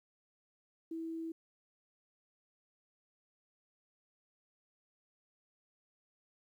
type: tone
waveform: sine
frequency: 326.9 Hz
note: E4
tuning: 14 cents flat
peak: -38 dBFS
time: 0.91-1.32 s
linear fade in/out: 5 ms
effects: 12-bit